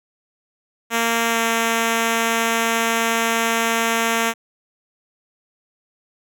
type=tone with pitch glide; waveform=5% pulse; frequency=230.4 to 228.5 Hz; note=A#3 to A#3; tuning=-20 to -34 cents; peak=-6 dBFS; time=0.9-4.34 s; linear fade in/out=50 ms; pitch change=-14 cents; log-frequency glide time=1.3-1.37 s; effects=none